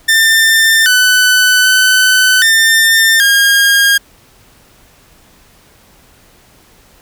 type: tone with pitch steps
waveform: sawtooth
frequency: 1794 / 1501 / 1511 / 1801 / 1622 Hz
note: A6 / F#6 / F#6 / A6 / G#6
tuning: +33 / +24 / +36 / +40 / -41 cents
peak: -3 dBFS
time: 0.08-3.98 s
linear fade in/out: 10 ms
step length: 780 ms
effects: pink hiss -46 dBFS RMS until 7.01 s